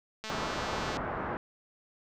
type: click train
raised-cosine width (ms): 0.2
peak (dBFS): -22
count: 160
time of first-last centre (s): 0.24-0.969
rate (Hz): 218
type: low-pass noise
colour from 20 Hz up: white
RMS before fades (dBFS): -35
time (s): 0.3-1.37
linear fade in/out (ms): 0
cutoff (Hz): 1400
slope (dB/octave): 24
effects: none